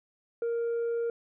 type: tone with tanh clipping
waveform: sine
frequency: 466.7 Hz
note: A#4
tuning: 2 cents sharp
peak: -28 dBFS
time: 0.42-1.1 s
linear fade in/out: 2 ms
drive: 2 dB
effects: none